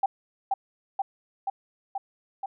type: tone with echo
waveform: sine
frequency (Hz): 784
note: G5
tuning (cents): 0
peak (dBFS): -19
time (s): 0.03-0.06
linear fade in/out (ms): 5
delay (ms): 480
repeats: 5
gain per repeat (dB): -2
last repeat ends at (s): 2.46
effects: none